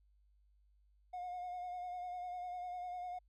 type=tone with vibrato; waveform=triangle; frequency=719 Hz; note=F#5; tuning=50 cents flat; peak=-38 dBFS; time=1.13-3.19 s; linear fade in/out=10 ms; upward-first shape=sine; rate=10 Hz; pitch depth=29 cents each way; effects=tanh soft clip ceiling -36 dBFS + added 50 Hz sine -67 dBFS peak until 3.28 s